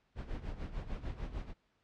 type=noise with tremolo; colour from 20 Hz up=brown; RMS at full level=-38 dBFS; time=0.15-1.54 s; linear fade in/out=50 ms; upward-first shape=sine; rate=6.7 Hz; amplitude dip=75%; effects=pink hiss -75 dBFS RMS until 1.83 s + low-pass 4000 Hz 12 dB/octave